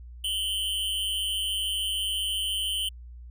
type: tone with amplitude modulation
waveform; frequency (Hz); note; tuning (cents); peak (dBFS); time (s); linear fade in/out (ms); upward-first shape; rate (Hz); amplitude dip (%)
square; 3051; G7; -48; -24; 0.24-2.89; 5; sine; 204; 70
effects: added 60 Hz sine -41 dBFS peak until 3.3 s